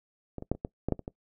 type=clicks; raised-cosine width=2 ms; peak=-23 / -25 / -13 / -29 / -18 / -15 / -12 / -27 / -22 dBFS; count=9; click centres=0.383 / 0.424 / 0.516 / 0.55 / 0.649 / 0.886 / 0.923 / 0.993 / 1.079 s; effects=noise-tail reverb RT60 0.1 s tail -22 dB re dry